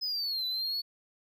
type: linear two-way sweep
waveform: triangle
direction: down then up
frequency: 5110 to 3969 to 4439 Hz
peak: -29 dBFS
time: 0.01-0.82 s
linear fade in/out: 20 ms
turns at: 0.46 s
effects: none